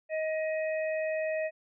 harmonic tone, 629 Hz, D#5, 19 cents sharp, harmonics 1 / 3 / 4, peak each -29 / -39 / -41 dBFS, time 0.09-1.51 s, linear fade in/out 50 ms, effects none

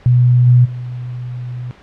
sine tone with level steps, 123.47 Hz, B2, in tune, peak -7 / -5 / -22 dBFS, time 0.06-1.71 s, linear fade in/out 0 ms, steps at 0.46 / 0.64 s, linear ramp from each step 20 ms, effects pink hiss -44 dBFS RMS until 1.82 s + low-pass 3000 Hz 12 dB/octave

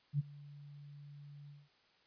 sine tone with ADSR envelope, 144.3 Hz, D3, 30 cents flat, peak -28 dBFS, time 0.13-1.69 s, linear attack 61 ms, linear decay 24 ms, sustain -22 dB, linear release 200 ms, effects white hiss -70 dBFS RMS until 2.06 s + resampled to 11025 Hz

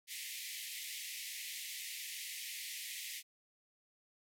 pink band-pass noise, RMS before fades -45 dBFS, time 0.07-3.23 s, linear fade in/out 50 ms, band 1900 to 16000 Hz, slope 96 dB/octave, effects none

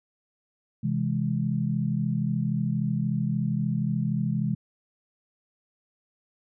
sine chord, C augmented, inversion none, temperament equal with one note detuned, 130.81 / 163.96 / 207.7 Hz, C3 / E3 / G#3, 0 / -9 / 0 cents, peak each -28 dBFS, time 0.83-4.55 s, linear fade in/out 10 ms, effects none

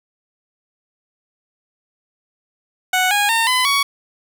15% pulse tone with pitch steps, 740 / 821.1 / 911 / 1010.9 / 1121.6 Hz, F#5 / G#5 / A#5 / B5 / C#6, 0 / -20 / -40 / +40 / +20 cents, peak -8 dBFS, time 2.93-3.83 s, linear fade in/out 5 ms, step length 180 ms, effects none

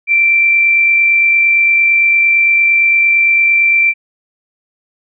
sine tone with amplitude modulation, 2349 Hz, D7, in tune, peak -6 dBFS, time 0.07-3.94 s, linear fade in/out 50 ms, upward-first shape sine, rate 48.8 Hz, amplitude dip 25%, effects none

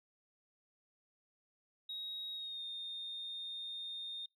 sine tone with pitch glide, 3788 to 3659 Hz, A#7 to A#7, +27 to -33 cents, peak -40 dBFS, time 1.89-4.26 s, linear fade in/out 5 ms, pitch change -60 cents, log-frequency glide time 2.32-2.63 s, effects noise-tail reverb RT60 0.2 s tail -24 dB re dry + tanh soft clip ceiling -36 dBFS

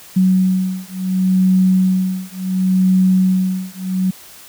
sine beating tone pair, 186.2 / 186.9 Hz, F#3 / F#3, +11 / +18 cents, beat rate 0.7 Hz, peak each -15 dBFS, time 0.16-4.11 s, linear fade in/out 10 ms, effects white hiss -40 dBFS RMS until 4.48 s

